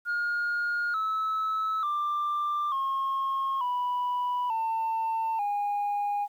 sine tone with pitch steps, 1425 / 1299.2 / 1184.5 / 1079.9 / 984.6 / 897.7 / 818.4 Hz, F6 / E6 / D6 / C#6 / B5 / A5 / G#5, +34 / -26 / +14 / -46 / -6 / +34 / -26 cents, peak -24 dBFS, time 0.05-6.28 s, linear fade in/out 50 ms, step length 890 ms, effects tanh soft clip ceiling -24 dBFS + 10-bit

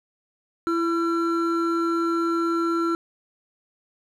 triangle tone pair together, 334.9 / 1354 Hz, E4 / E6, +27 / +46 cents, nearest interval 2 octaves, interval 2419 cents, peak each -20 / -24 dBFS, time 0.67-2.95 s, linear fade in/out 0 ms, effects none

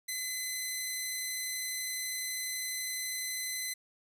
10% pulse tone, 2029 Hz, B6, 46 cents sharp, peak -25 dBFS, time 0.08-3.74 s, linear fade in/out 10 ms, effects none

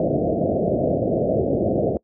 white low-pass noise, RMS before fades -20 dBFS, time 0-1.97 s, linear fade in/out 2 ms, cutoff 680 Hz, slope 96 dB/octave, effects noise-tail reverb RT60 0.1 s tail -23 dB re dry + high-pass 100 Hz 12 dB/octave

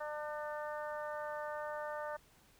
harmonic tone, 300.1 Hz, D4, 38 cents sharp, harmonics 2 / 3 / 4 / 5 / 6, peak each -41 / -45 / -47 / -49 / -51 dBFS, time 0-2.17 s, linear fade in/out 10 ms, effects pink hiss -66 dBFS RMS until 2.59 s

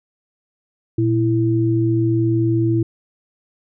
sine tone pair together, 117.42 / 331.3 Hz, A#2 / E4, +13 / +9 cents, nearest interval octave + tritone, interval 1796 cents, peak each -17 dBFS, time 0.98-2.83 s, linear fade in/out 5 ms, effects none

